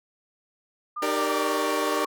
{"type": "tone with pitch glide", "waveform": "sine", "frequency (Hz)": [1207, 1113.2], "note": ["D6", "C#6"], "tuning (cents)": [47, 7], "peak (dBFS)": -29, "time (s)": [0.96, 2.06], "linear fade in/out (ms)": 10, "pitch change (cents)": -140, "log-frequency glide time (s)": [1.07, 1.5]}
{"type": "chord", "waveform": "sawtooth", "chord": "Eb major seventh", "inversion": "none", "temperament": "equal with one note detuned", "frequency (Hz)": [304.4, 392, 466.2, 587.3], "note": ["Eb4", "G4", "Bb4", "D5"], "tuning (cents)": [-38, 0, 0, 0], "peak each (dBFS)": -26, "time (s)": [1.02, 2.05], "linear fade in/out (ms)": 5}
{"effects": []}